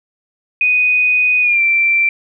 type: tone with pitch glide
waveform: sine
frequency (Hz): 2489 to 2349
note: D#7 to D7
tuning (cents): 0 to 0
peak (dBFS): -10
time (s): 0.61-2.09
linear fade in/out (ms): 2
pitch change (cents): -100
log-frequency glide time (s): 1.41-1.61
effects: none